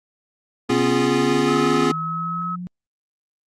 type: chord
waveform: square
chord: C# dominant seventh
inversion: third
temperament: equal with one note detuned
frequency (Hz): 246.9 / 272.3 / 349.2 / 415.3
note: B3 / C#4 / E#4 / G#4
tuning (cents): 0 / -31 / 0 / 0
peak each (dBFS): -23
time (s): 0.69-1.92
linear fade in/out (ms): 10
type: linear sweep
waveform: sine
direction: up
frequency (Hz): 123.47 to 180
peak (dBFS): -28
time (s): 0.7-2.67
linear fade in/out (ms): 0
type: tone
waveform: sine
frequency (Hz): 1284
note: E6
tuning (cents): -46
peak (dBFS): -24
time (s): 1.48-2.56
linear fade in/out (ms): 10
effects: low-pass 7000 Hz 12 dB/octave + Opus 48 kbps